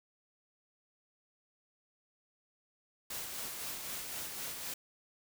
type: noise with tremolo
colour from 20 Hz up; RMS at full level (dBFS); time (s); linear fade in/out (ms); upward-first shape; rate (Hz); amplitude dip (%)
white; -40; 3.1-4.74; 5; sine; 3.9; 35
effects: none